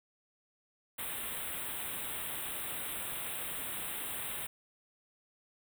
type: band-stop noise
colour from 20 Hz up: white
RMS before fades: -39 dBFS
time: 0.98-4.47 s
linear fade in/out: 10 ms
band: 3800 to 8100 Hz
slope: 96 dB/octave
effects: none